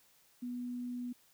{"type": "tone", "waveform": "sine", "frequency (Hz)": 245.3, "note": "B3", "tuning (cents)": -12, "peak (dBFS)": -37, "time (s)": [0.42, 1.13], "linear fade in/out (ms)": 10, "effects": ["white hiss -67 dBFS RMS until 1.33 s"]}